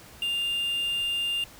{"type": "tone with quantisation", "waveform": "triangle", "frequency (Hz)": 2800, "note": "F7", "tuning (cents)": 4, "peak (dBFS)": -24, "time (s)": [0.22, 1.44], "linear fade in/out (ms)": 2, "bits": 7, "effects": ["pink hiss -49 dBFS RMS until 1.59 s"]}